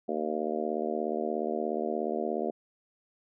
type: harmonic tone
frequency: 76.9 Hz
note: D#2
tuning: 20 cents flat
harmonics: 3 / 4 / 5 / 6 / 7 / 8 / 9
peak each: -36 / -38 / -34 / -36 / -39 / -37 / -36 dBFS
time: 0.08-2.51 s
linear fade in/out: 10 ms
effects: none